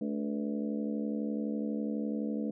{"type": "harmonic tone with a mistuned harmonic", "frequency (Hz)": 72, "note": "D2", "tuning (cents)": -34, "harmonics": [3, 4, 5, 6, 7, 8, 9], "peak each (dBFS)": [-33, -36, -49, -46, -41, -50, -50], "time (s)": [0.01, 2.51], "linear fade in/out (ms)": 5, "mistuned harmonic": 7, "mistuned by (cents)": -46, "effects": []}